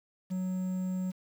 triangle tone with quantisation, 185 Hz, F#3, in tune, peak -28 dBFS, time 0.3-1.12 s, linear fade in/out 20 ms, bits 9, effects none

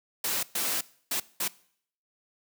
white noise bursts at uneven times, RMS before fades -29 dBFS, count 4, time 0.24-0.43 / 0.55-0.81 / 1.11-1.2 / 1.4-1.48 s, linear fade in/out 5 ms, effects noise-tail reverb RT60 0.6 s tail -21 dB re dry + high-pass 150 Hz 12 dB/octave

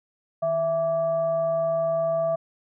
sine tone with frequency modulation, 661 Hz, E5, 5 cents sharp, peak -21 dBFS, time 0.42-2.36 s, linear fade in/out 10 ms, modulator 503 Hz, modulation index 0.35, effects none

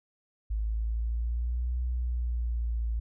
sine linear two-way sweep, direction up then down, 53 to 61.74 to 56.2 Hz, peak -27 dBFS, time 0.5-3 s, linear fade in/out 10 ms, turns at 1.81 s, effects none

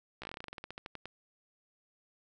slowing click train, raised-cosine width 0.3 ms, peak -26 dBFS, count 19, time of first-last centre 0.22-1.056 s, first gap 15 ms, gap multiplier 1.12, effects none

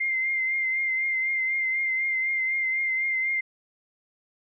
sine tone with vibrato, 2093 Hz, C7, in tune, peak -23 dBFS, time 0-3.41 s, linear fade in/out 10 ms, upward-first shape triangle, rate 4 Hz, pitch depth 35 cents each way, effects none

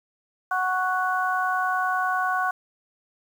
harmonic tone, 370 Hz, F#4, in tune, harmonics 2 / 3 / 4, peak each -26 / -26 / -26 dBFS, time 0.51-2.51 s, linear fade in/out 5 ms, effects 8-bit

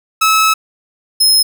sawtooth tone pair in turn, 1297 / 5151 Hz, E6 / E8, -28 / -41 cents, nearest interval 2 octaves, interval 2387 cents, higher second, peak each -5 dBFS, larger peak neither, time 0.21-0.54 / 1.2-1.43 s, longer first, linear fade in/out 10 ms, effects none

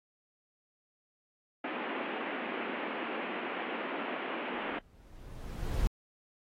pink band-pass noise, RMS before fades -37 dBFS, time 1.64-4.79 s, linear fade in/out 5 ms, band 220 to 2900 Hz, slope 48 dB/octave
brown noise with exponential growth, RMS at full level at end -29 dBFS, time 4.53-5.87 s, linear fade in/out 0 ms, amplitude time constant 290 ms
effects AAC 48 kbps

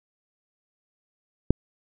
click, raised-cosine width 3 ms, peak -4 dBFS, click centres 1.506 s, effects none

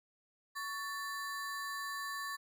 square ring-modulated tone, 1440 Hz, F#6, 47 cents flat, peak -36 dBFS, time 0.55-2.37 s, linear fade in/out 20 ms, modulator 323 Hz, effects 13-bit

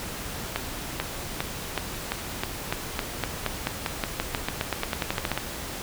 accelerating click train, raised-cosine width 0.3 ms, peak -9 dBFS, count 26, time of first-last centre 0.56-5.376 s, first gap 440 ms, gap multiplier 0.92, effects pink hiss -35 dBFS RMS until 5.82 s

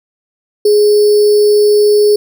sine tone with sample-and-hold, 416.7 Hz, G#4, 6 cents sharp, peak -5 dBFS, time 0.65-2.16 s, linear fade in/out 5 ms, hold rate 4900 Hz, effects none

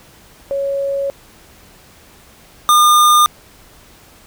sine / square tone pair in turn, 554.4 / 1209.9 Hz, C#5 / D#6, 0 / -49 cents, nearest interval octave + major second, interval 1351 cents, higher second, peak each -16 / -8 dBFS, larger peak second, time 0.51-1.1 / 2.69-3.26 s, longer first, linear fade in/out 0 ms, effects pink hiss -45 dBFS RMS until 4.26 s

